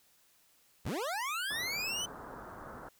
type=linear sweep; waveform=25% pulse; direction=up; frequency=49 to 3072 Hz; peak=-30 dBFS; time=0.85-2.06 s; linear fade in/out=10 ms
type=low-pass noise; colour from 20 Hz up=white; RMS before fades=-47 dBFS; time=1.5-2.89 s; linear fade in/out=5 ms; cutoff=1500 Hz; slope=48 dB/octave
effects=white hiss -67 dBFS RMS until 2.99 s